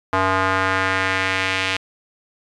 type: tone with band-pass filter sweep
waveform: square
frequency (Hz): 94.8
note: F#2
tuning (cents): +43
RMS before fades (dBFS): -20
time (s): 0.13-1.77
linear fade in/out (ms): 0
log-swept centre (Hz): 1100 to 2700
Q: 1.7
effects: resampled to 24000 Hz